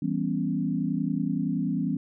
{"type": "chord", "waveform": "sine", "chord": "C# half-diminished seventh", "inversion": "first", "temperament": "equal", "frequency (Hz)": [164.81, 196, 246.9, 277.2], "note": ["E3", "G3", "B3", "C#4"], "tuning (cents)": [0, 0, 0, 0], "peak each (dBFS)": -30, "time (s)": [0.02, 1.97], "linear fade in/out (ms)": 5, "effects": []}